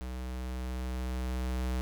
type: tone with level ramp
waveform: square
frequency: 63.1 Hz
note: B1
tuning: 38 cents sharp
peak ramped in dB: -37 to -30 dBFS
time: 0.01-1.81 s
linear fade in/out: 0 ms
effects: none